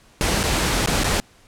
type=noise with dropouts; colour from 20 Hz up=pink; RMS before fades=-20 dBFS; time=0.21-1.2 s; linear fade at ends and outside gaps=0 ms; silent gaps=0.431-0.437 / 0.86-0.874 / 1.035-1.043 s; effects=pink hiss -53 dBFS RMS until 1.47 s + low-pass 10000 Hz 12 dB/octave